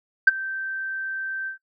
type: tone with ADSR envelope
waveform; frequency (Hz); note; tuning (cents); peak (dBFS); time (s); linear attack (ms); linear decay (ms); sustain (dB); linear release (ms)
sine; 1558; G6; -11; -6; 0.27-1.58; 7; 23; -21; 110
effects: noise-tail reverb RT60 0.1 s tail -23 dB re dry + tanh soft clip ceiling -3 dBFS